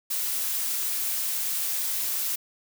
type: noise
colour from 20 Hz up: blue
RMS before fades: -28 dBFS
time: 0.1-2.36 s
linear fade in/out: 10 ms
effects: none